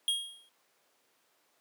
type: tone with exponential decay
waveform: square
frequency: 3263 Hz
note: G#7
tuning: 31 cents flat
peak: -25 dBFS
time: 0.08-0.49 s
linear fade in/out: 1 ms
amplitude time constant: 89 ms
effects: pink hiss -70 dBFS RMS until 1.6 s + high-pass 400 Hz 12 dB/octave